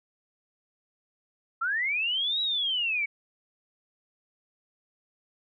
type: linear two-way sweep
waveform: sine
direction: up then down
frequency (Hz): 1300 to 3900 to 2221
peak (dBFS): -25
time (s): 1.61-3.06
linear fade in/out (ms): 10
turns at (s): 2.41
effects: none